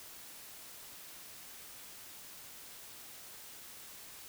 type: silence
effects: white hiss -51 dBFS RMS until 4.28 s